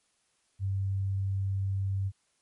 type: tone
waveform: sine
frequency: 97.3 Hz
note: G2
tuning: 12 cents flat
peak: -27 dBFS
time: 0.59-2.12 s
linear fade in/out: 50 ms
effects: white hiss -72 dBFS RMS until 2.41 s + MP3 48 kbps